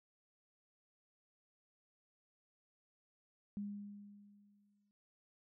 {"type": "tone with exponential decay", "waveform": "sine", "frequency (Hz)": 203.8, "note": "G#3", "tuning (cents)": -32, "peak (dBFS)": -38, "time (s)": [3.57, 4.91], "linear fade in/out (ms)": 0, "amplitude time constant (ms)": 290, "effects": []}